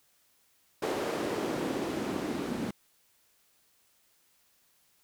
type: noise with band-pass filter sweep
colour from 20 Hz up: white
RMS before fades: -33 dBFS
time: 0.82-2.71 s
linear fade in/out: 5 ms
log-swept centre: 420 to 230 Hz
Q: 1.9
effects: white hiss -68 dBFS RMS until 5.03 s